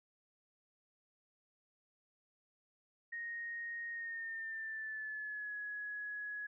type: tone with pitch glide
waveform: sine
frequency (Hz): 1864.7 to 1680.6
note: A#6 to G#6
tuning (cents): 0 to +20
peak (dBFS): -40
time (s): 3.12-6.47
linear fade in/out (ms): 10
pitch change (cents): -180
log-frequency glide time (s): 3.91-5.55
effects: none